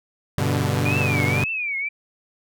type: chord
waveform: sawtooth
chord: G major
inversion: none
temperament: equal with one note detuned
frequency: 98 / 123.47 / 145.48 Hz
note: G2 / B2 / D3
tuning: 0 / 0 / -16 cents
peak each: -20 / -20 / -20 dBFS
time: 0.38-1.44 s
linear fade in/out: 0 ms
type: tone with vibrato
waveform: sine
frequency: 2400 Hz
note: D7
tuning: 37 cents sharp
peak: -23 dBFS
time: 0.85-1.89 s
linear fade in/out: 10 ms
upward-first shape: triangle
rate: 1.9 Hz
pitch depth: 200 cents each way
effects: none